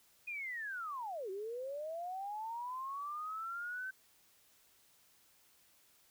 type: linear two-way sweep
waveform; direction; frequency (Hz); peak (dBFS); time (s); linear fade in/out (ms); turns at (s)
sine; down then up; 2489 to 370 to 1546; -39; 0.27-3.91; 10; 1.3
effects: white hiss -68 dBFS RMS until 6.1 s